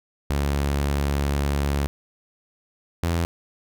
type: tone pair in turn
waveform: sawtooth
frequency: 70.9 / 84.31 Hz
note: C#2 / E2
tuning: +40 / +40 cents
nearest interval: minor third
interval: 300 cents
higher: second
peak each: -17 dBFS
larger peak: neither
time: 0.3-1.87 / 3.03-3.25 s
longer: first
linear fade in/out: 0 ms
effects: none